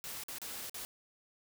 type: noise with dropouts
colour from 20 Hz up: white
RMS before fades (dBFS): -43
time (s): 0.04-0.85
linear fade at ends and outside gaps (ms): 0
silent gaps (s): 0.236-0.284 / 0.384-0.417 / 0.696-0.744
effects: none